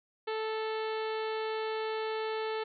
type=harmonic tone with a mistuned harmonic; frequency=438.6 Hz; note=A4; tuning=6 cents flat; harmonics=1 / 2 / 3 / 4 / 5 / 6 / 7 / 8 / 9 / 10; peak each=-33 / -39 / -43 / -45 / -47 / -49 / -50 / -51 / -52 / -53 dBFS; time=0.27-2.64 s; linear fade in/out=10 ms; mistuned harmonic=6; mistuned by=+21 cents; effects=none